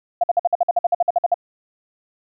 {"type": "tone bursts", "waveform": "sine", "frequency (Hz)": 698.5, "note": "F5", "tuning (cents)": 0, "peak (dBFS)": -12, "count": 15, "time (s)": [0.21, 1.343], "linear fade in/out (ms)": 5, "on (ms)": 27, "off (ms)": 52, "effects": []}